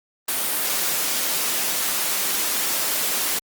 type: high-pass noise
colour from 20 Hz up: white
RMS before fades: -23 dBFS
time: 0.28-3.39 s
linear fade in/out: 5 ms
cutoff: 210 Hz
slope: 12 dB/octave
effects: Opus 32 kbps